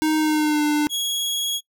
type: tone with pitch glide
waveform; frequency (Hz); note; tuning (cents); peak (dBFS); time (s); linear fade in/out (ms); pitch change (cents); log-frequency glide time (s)
square; 311.1 to 298.4; D#4 to D4; 0 to +28; -18; 0.02-0.87; 0; -72; 0.17-0.65
type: tone with vibrato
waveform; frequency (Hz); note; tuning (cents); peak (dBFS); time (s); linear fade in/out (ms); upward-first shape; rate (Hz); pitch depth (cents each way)
sawtooth; 3322; G#7; 0; -19; 0.89-1.61; 50; sine; 19; 9
effects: noise-tail reverb RT60 0.1 s tail -24 dB re dry